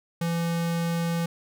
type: tone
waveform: square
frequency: 168.5 Hz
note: E3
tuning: 38 cents sharp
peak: -25 dBFS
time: 0.21-1.26 s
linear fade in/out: 5 ms
effects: none